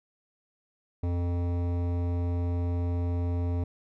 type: tone with hard clipping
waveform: sine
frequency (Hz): 87.31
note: F2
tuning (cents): 0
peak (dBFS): -28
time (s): 1.03-3.64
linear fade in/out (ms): 5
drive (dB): 15
effects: none